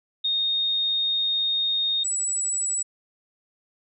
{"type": "tone pair in turn", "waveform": "sine", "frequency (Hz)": [3698, 7872], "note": ["A#7", "B8"], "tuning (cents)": [-15, -7], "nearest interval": "octave + minor second", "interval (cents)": 1308, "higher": "second", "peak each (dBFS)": [-21, -23], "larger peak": "first", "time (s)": [[0.24, 2.04], [2.04, 2.83]], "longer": "first", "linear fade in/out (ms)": 10, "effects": []}